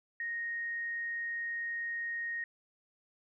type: tone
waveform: sine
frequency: 1864.7 Hz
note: A#6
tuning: in tune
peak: -34 dBFS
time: 0.2-2.44 s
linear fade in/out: 2 ms
effects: none